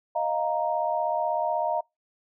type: chord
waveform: sine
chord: Eb suspended second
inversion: none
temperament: equal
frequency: 622.3 / 698.5 / 932.3 Hz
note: Eb5 / F5 / Bb5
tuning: 0 / 0 / 0 cents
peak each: -28 dBFS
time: 0.15-1.81 s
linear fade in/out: 10 ms
effects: noise-tail reverb RT60 0.2 s tail -26 dB re dry